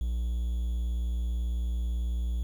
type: tone with quantisation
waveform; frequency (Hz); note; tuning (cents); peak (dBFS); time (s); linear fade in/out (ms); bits
triangle; 59.1; A#1; +24; -25; 0.01-2.43; 0; 9
effects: none